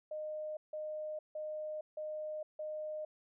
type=tone bursts; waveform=sine; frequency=614 Hz; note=D#5; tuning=23 cents flat; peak=-38 dBFS; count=5; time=0.11-3.05 s; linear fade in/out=5 ms; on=460 ms; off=160 ms; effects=none